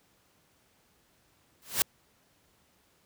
white noise with exponential growth, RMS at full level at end -22 dBFS, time 1.62-1.82 s, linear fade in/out 0 ms, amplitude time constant 43 ms, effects pink hiss -67 dBFS RMS until 3.05 s + high-pass 60 Hz 12 dB/octave

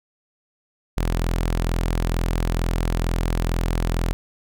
sawtooth tone, 42.2 Hz, E1, 41 cents sharp, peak -16 dBFS, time 0.97-4.13 s, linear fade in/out 0 ms, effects none

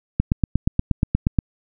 click train, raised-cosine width 5 ms, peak -4 dBFS, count 11, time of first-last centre 0.2-1.388 s, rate 8.42 Hz, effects none

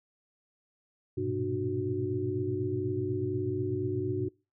sine tone cluster, 101 / 117 / 125.2 / 299.9 / 369.7 Hz, G#2 / A#2 / B2 / D4 / F#4, -48 / +7 / +24 / +36 / -1 cents, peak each -36 / -40 / -37 / -35 / -31 dBFS, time 1.17-4.29 s, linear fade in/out 10 ms, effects noise-tail reverb RT60 0.3 s tail -25 dB re dry

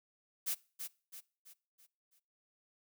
blue noise with echo, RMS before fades -35 dBFS, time 0.46-0.55 s, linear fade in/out 20 ms, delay 330 ms, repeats 5, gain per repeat -7 dB, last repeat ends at 2.2 s, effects noise-tail reverb RT60 0.4 s tail -22 dB re dry

